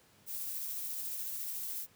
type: noise with tremolo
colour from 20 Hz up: violet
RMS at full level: -38 dBFS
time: 0.26-1.87 s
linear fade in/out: 50 ms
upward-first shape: triangle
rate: 14 Hz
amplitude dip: 25%
effects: pink hiss -64 dBFS RMS until 1.95 s + high-pass 80 Hz 12 dB/octave